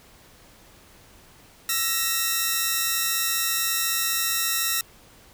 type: tone pair together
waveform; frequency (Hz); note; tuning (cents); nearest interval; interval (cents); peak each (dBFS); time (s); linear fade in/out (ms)
5% pulse; 1332.2 / 1884; E6 / A#6; +18 / +18; tritone; 600; -14; 1.69-4.81; 2
effects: pink hiss -52 dBFS RMS until 5.33 s